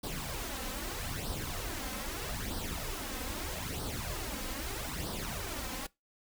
pink noise with flanger, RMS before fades -38 dBFS, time 0.03-5.87 s, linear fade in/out 10 ms, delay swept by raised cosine 0.21 to 3.91 ms, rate 0.79 Hz, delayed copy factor +0.65, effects noise-tail reverb RT60 0.2 s tail -22 dB re dry

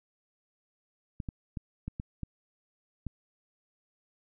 clicks, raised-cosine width 5 ms, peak -23 dBFS, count 7, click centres 1.202 / 1.288 / 1.572 / 1.88 / 1.999 / 2.233 / 3.067 s, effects none

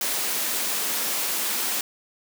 white high-pass noise, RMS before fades -26 dBFS, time 0.01-1.81 s, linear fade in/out 2 ms, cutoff 190 Hz, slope 48 dB/octave, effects none

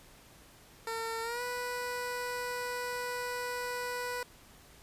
15% pulse tone with pitch glide, 453.7 to 491.9 Hz, A#4 to B4, -47 to -7 cents, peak -28 dBFS, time 0.87-4.23 s, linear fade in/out 2 ms, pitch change +140 cents, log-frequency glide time 1.22-1.42 s, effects pink hiss -57 dBFS RMS until 4.82 s + resampled to 32000 Hz

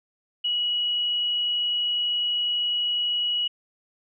sine tone, 2918 Hz, F#7, 25 cents flat, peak -22 dBFS, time 0.44-3.48 s, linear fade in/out 10 ms, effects none

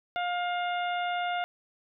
harmonic tone, 708 Hz, F5, 23 cents sharp, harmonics 1 / 2 / 3 / 4 / 5, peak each -29 / -35 / -39 / -41 / -43 dBFS, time 0.16-1.44 s, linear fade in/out 0 ms, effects none

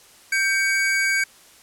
square tone pair together, 1569.9 / 2253 Hz, G6 / C#7, +2 / +28 cents, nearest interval tritone, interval 626 cents, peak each -22 dBFS, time 0.32-1.24 s, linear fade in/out 5 ms, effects white hiss -50 dBFS RMS until 1.62 s + low-pass 11000 Hz 12 dB/octave

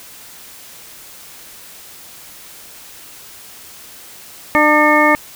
harmonic tone with a mistuned harmonic, 300 Hz, D4, 37 cents sharp, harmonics 1 / 2 / 3 / 4 / 6 / 7, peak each -16 / -16 / -16 / -16 / -16 / -16 dBFS, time 4.55-5.15 s, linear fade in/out 0 ms, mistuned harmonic 7, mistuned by +61 cents, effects white hiss -38 dBFS RMS until 5.35 s

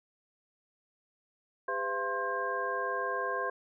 sine tone cluster, 401.2 / 507 / 679 / 1057 / 1602 Hz, G4 / B4 / F5 / C6 / G6, +40 / +45 / -49 / +17 / +37 cents, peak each -39 / -37 / -39 / -34 / -36 dBFS, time 1.68-3.5 s, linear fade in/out 5 ms, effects none

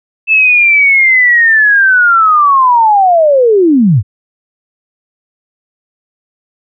sine linear sweep, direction down, 2639 to 86 Hz, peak -4 dBFS, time 0.27-4.03 s, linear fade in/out 50 ms, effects none

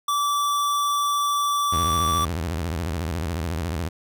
square tone, 1159 Hz, D6, 23 cents flat, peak -21 dBFS, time 0.08-2.25 s, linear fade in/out 5 ms
sawtooth tone with vibrato, 82.41 Hz, E2, in tune, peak -21 dBFS, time 1.72-3.89 s, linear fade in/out 10 ms, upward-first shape square, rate 14 Hz, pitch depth 160 cents each way
effects none

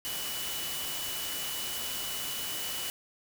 sine tone in noise, 2960 Hz, F#7, in tune, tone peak -39 dBFS, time 0.05-2.9 s, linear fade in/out 0 ms, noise white, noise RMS -36 dBFS, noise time 0.05-2.9 s, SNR -6 dB, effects none

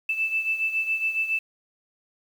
sine beating tone pair, 2637 / 2644.2 Hz, E7 / E7, 0 / +5 cents, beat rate 7.2 Hz, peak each -24 / -30 dBFS, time 0.09-1.39 s, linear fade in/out 5 ms, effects 8-bit

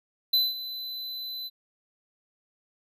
square tone with ADSR envelope, 4018 Hz, B7, 29 cents sharp, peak -19 dBFS, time 0.33-1.5 s, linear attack 7 ms, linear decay 200 ms, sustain -15 dB, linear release 36 ms, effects none

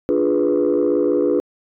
sine chord, D diminished seventh, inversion none, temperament equal, 293.7 / 349.2 / 415.3 / 493.9 Hz, D4 / F4 / Ab4 / Cb5, 0 / 0 / 0 / 0 cents, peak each -19 dBFS, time 0.09-1.4 s, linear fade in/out 0 ms, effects tanh soft clip ceiling -9 dBFS

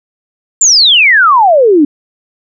sine exponential sweep, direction down, 7440 to 277.2 Hz, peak -3 dBFS, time 0.61-1.85 s, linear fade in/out 5 ms, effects none

